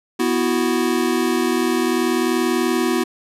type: chord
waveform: square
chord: B suspended fourth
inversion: none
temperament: equal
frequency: 246.9 / 329.6 / 370 Hz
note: B3 / E4 / F#4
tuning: 0 / 0 / 0 cents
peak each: -22 dBFS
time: 0.19-3.04 s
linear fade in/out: 10 ms
effects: resampled to 32000 Hz